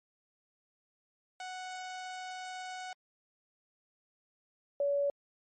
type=tone pair in turn; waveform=sawtooth / sine; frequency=740 / 567.5 Hz; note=F#5 / C#5; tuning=0 / +41 cents; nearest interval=perfect fourth; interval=459 cents; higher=first; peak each=-36 / -27 dBFS; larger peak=second; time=1.4-2.93 / 4.8-5.1 s; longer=first; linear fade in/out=2 ms; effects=MP3 32 kbps